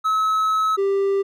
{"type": "tone pair in turn", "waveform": "triangle", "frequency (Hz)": [1290, 394.1], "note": ["E6", "G4"], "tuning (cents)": [-38, 9], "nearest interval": "octave + major sixth", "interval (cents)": 2053, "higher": "first", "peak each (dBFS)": -15, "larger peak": "neither", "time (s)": [[0.04, 0.77], [0.77, 1.23]], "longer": "first", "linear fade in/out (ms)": 20, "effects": []}